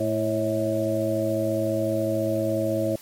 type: harmonic tone with a mistuned harmonic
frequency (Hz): 110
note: A2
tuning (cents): 0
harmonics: 1 / 2 / 3 / 5 / 6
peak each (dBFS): -30 / -31 / -27 / -26 / -28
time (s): 0-2.96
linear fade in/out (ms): 5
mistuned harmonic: 6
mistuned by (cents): -42
effects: white hiss -47 dBFS RMS until 3.01 s + MP3 64 kbps